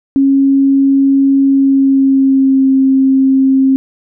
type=tone with pitch glide; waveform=sine; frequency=273.5 to 266.9 Hz; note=C#4 to C4; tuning=-23 to +35 cents; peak=-6 dBFS; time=0.16-3.76 s; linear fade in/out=0 ms; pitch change=-42 cents; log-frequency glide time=1.44-2.69 s; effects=none